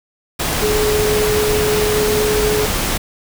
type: tone in noise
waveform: sine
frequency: 423.7 Hz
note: G#4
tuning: 35 cents sharp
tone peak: -15 dBFS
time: 0.62-2.66 s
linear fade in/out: 10 ms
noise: pink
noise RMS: -19 dBFS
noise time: 0.39-2.98 s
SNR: +1 dB
effects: none